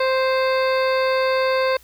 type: harmonic tone with a mistuned harmonic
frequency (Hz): 523.3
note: C5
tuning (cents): 0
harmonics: 1 / 2 / 3 / 4 / 5 / 7 / 8 / 9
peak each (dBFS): -18 / -24 / -28 / -30 / -32 / -35 / -36 / -37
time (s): 0-1.77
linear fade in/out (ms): 5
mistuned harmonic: 8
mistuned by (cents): +55
effects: added 60 Hz sine -52 dBFS peak until 1.83 s + white hiss -52 dBFS RMS until 1.83 s